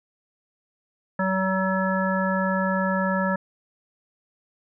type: harmonic tone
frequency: 189.3 Hz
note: F#3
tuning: 40 cents sharp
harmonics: 1 / 3 / 5 / 7 / 9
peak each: -24 / -27 / -29 / -30 / -29 dBFS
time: 1.19-3.36 s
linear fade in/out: 5 ms
effects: none